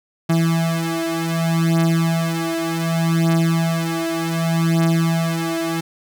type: beating tone pair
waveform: 35% pulse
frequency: 164.81 / 165.47 Hz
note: E3 / E3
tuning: 0 / +7 cents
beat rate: 0.66 Hz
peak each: -18 dBFS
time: 0.29-5.81 s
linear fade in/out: 10 ms
effects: none